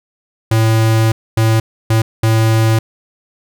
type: tone bursts at uneven times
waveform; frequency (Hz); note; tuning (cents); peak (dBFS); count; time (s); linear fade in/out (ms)
square; 111.7; A2; +27; -10; 4; 0.51-1.12 / 1.37-1.6 / 1.9-2.02 / 2.23-2.79; 5
effects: none